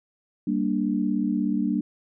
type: chord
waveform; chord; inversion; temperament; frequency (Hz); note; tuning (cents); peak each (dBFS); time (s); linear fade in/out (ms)
sine; G minor; none; equal; 196 / 233.1 / 293.7; G3 / Bb3 / D4; 0 / 0 / 0; -26; 0.47-1.81; 5
effects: none